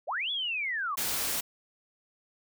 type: linear two-way sweep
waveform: sine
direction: up then down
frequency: 456.5 to 3466 to 1044 Hz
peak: -29 dBFS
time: 0.07-0.96 s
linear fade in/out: 20 ms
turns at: 0.31 s
type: noise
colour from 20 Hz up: white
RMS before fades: -31 dBFS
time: 0.97-1.41 s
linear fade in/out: 10 ms
effects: none